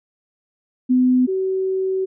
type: tone pair in turn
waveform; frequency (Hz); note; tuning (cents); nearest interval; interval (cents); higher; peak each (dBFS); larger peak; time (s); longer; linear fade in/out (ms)
sine; 253.1 / 379.2; B3 / F#4; +43 / +43; perfect fifth; 700; second; -12 / -18; first; 0.89-1.27 / 1.27-2.06; second; 20
effects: none